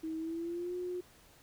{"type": "tone with pitch glide", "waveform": "sine", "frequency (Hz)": [320, 359.2], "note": ["D#4", "F4"], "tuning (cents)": [49, 49], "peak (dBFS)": -35, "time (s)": [0.03, 1.01], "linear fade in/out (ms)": 10, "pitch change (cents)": 200, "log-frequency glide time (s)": [0.18, 0.75], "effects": ["pink hiss -61 dBFS RMS until 1.42 s"]}